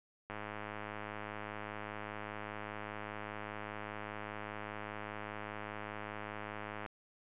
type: click train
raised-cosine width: 0.5 ms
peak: -27 dBFS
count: 690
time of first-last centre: 0.3-6.862 s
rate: 105 Hz
effects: resampled to 8000 Hz